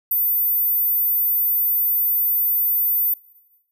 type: tone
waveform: sine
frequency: 14110 Hz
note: A9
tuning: 4 cents sharp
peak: -16 dBFS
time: 0.11-3.14 s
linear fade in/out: 5 ms
effects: noise-tail reverb RT60 0.9 s tail -19 dB re dry